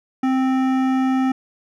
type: tone with hard clipping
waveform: sine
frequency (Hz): 261.7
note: C4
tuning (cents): 0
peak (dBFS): -18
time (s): 0.23-1.32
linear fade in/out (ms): 5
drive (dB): 14
effects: none